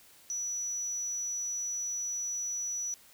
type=tone; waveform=sine; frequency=5900 Hz; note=F#8; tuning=6 cents flat; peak=-32 dBFS; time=0.3-2.94 s; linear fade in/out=0 ms; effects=white hiss -58 dBFS RMS until 3.13 s